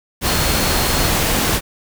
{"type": "tone in noise", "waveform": "sine", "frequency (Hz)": 4284, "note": "C8", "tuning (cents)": 40, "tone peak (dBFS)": -27, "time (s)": [0.23, 1.11], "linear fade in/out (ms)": 50, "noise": "pink", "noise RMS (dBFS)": -17, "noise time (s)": [0.21, 1.61], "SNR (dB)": -13, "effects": []}